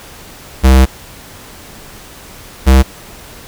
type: tone pair in turn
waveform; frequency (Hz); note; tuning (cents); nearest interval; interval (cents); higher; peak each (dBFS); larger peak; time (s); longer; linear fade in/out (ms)
square; 65.41 / 65.79; C2 / C2; 0 / +10; unison; 10; second; -4; neither; 0.63-0.86 / 2.66-2.83; first; 20
effects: pink hiss -35 dBFS RMS until 3.47 s